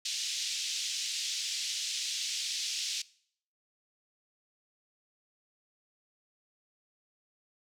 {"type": "band-pass noise", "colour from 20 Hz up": "white", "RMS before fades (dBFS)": -35, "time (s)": [0.05, 3.02], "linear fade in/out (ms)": 5, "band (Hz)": [2800, 6400], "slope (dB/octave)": 24, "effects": ["noise-tail reverb RT60 0.6 s tail -21 dB re dry"]}